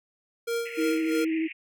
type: tone with tremolo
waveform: square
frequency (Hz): 466.2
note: A#4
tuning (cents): 0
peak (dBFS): -26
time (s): 0.47-1.25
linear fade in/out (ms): 10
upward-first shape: sine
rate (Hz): 3.1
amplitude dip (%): 80
type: band-pass noise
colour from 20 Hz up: white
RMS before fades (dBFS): -40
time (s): 0.65-1.53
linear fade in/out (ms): 10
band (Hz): 1900 to 2700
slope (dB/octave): 96
type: tone with vibrato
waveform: sine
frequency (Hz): 321.2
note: E4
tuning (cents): -45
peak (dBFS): -24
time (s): 0.77-1.48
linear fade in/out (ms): 20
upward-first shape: sine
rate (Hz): 14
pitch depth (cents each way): 20
effects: none